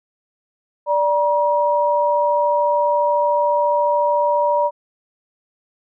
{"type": "tone pair together", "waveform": "sine", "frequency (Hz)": [586.7, 954], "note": ["D5", "A#5"], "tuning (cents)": [-2, 40], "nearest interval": "minor sixth", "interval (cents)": 842, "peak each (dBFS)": -17, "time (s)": [0.86, 4.71], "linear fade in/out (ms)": 50, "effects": []}